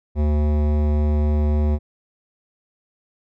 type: tone with hard clipping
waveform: sine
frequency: 74.7 Hz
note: D2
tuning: 30 cents sharp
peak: -18 dBFS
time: 0.15-1.79 s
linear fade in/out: 50 ms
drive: 16 dB
effects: none

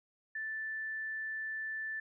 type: tone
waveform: sine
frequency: 1760 Hz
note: A6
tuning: in tune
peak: -36 dBFS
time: 0.35-2 s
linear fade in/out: 5 ms
effects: none

